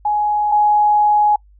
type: tone pair in turn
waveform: sine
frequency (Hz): 837 / 837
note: G#5 / G#5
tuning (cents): +13 / +13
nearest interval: unison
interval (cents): 0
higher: neither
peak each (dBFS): -14 / -10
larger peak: second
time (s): 0.05-0.52 / 0.52-1.36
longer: second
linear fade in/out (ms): 5
effects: noise-tail reverb RT60 0.1 s tail -25 dB re dry + added 50 Hz sine -45 dBFS peak until 1.59 s